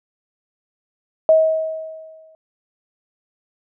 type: tone with exponential decay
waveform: sine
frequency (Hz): 637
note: D#5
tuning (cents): +41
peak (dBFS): -7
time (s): 1.29-2.35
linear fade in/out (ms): 1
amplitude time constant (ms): 230
effects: none